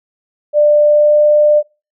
sine tone with pitch glide, 594 to 597.4 Hz, D5 to D5, +20 to +29 cents, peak -6 dBFS, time 0.53-1.63 s, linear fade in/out 50 ms, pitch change +9 cents, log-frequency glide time 0.85-1.2 s, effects noise-tail reverb RT60 0.3 s tail -22 dB re dry

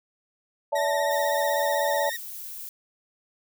sine chord, D suspended second, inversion none, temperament equal with one note detuned, 574.6 / 659.3 / 880 Hz, D5 / E5 / A5, -38 / 0 / 0 cents, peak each -25 / -29 / -27 dBFS, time 0.72-2.1 s, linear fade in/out 10 ms
sawtooth tone with vibrato, 1861 Hz, A#6, 3 cents flat, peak -27 dBFS, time 0.75-2.17 s, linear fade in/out 10 ms, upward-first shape sine, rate 16 Hz, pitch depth 49 cents each way
violet noise, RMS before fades -38 dBFS, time 1.11-2.69 s, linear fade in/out 0 ms
effects none

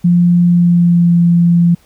sine tone with pitch glide, 174.61 to 171.71 Hz, F3 to F3, 0 to -29 cents, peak -6 dBFS, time 0.04-1.75 s, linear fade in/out 10 ms, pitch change -29 cents, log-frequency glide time 0.45-1.17 s, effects pink hiss -51 dBFS RMS until 1.85 s

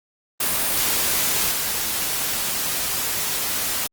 white noise with level steps, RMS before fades -21 / -24 dBFS, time 0.4-3.87 s, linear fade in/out 5 ms, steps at 1.51 s, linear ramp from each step 10 ms, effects Opus 32 kbps

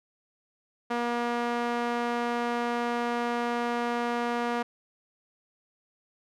sawtooth tone with band-pass filter, 238.5 Hz, A#3, 40 cents sharp, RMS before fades -29 dBFS, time 0.9-4.63 s, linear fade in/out 10 ms, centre 950 Hz, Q 0.73, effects none

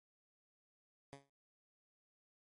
10% pulse tone with exponential decay, 139.2 Hz, C#3, 8 cents sharp, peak -39 dBFS, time 1.13-1.3 s, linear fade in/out 0 ms, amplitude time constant 36 ms, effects noise-tail reverb RT60 0.1 s tail -26 dB re dry + MP3 48 kbps

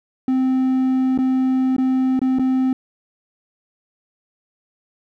triangle tone with dropouts, 260 Hz, C4, 11 cents flat, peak -13 dBFS, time 0.28-2.73 s, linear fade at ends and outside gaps 2 ms, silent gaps 1.177-1.187 / 1.765-1.782 / 2.193-2.216 / 2.387-2.394 s, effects none

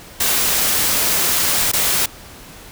white noise with dropouts, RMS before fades -17 dBFS, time 0.2-2.06 s, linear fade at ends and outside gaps 5 ms, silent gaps 1.717-1.733 s, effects pink hiss -39 dBFS RMS until 2.71 s

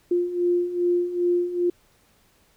sine beating tone pair, 350 / 352.5 Hz, F4 / F4, +4 / +16 cents, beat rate 2.5 Hz, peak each -26 / -21 dBFS, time 0.11-1.7 s, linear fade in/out 5 ms, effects pink hiss -61 dBFS RMS until 2.56 s

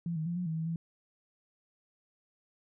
sine tone with pitch steps, 169.5 / 157.5 / 172 / 179.1 / 160.4 / 161.3 / 165.8 Hz, E3 / D#3 / F3 / F3 / E3 / E3 / E3, +49 / +21 / -26 / +44 / -47 / -37 / +10 cents, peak -31 dBFS, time 0.06-0.76 s, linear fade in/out 2 ms, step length 100 ms, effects none

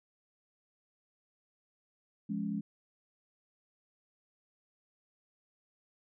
sine chord, Db major, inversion first, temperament just, 173.24 / 207.9 / 277.2 Hz, F3 / Ab3 / Db4, -14 / +2 / 0 cents, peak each -39 / -34 / -40 dBFS, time 2.29-2.61 s, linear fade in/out 10 ms, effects none

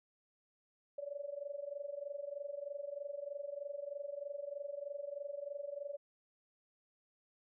sine tone with amplitude modulation, 571 Hz, D5, 49 cents flat, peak -37 dBFS, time 0.98-5.97 s, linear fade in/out 5 ms, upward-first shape sine, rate 23.2 Hz, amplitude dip 85%, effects none

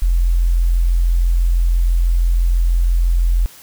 sine tone, 43.04 Hz, F1, 25 cents flat, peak -11 dBFS, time 0.02-3.46 s, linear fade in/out 0 ms, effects white hiss -42 dBFS RMS until 3.62 s

